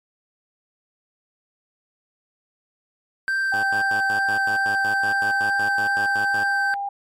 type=tone with vibrato; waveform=triangle; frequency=1562 Hz; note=G6; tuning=7 cents flat; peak=-18 dBFS; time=3.28-6.74 s; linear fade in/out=0 ms; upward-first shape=sine; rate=2.3 Hz; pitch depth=9 cents each way
type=tone with pitch glide; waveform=sine; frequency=784 to 800.5 Hz; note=G5 to G5; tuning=0 to +36 cents; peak=-24 dBFS; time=3.52-6.89 s; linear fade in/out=5 ms; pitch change=+36 cents; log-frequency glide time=4.73-5.66 s
type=tone bursts; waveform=5% pulse; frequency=103.83 Hz; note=G#2; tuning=in tune; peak=-21 dBFS; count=16; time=3.53-6.435 s; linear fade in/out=5 ms; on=100 ms; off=87 ms
effects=MP3 64 kbps